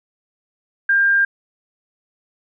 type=tone; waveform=sine; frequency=1599 Hz; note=G6; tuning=34 cents sharp; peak=-12 dBFS; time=0.89-1.25 s; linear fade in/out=5 ms; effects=none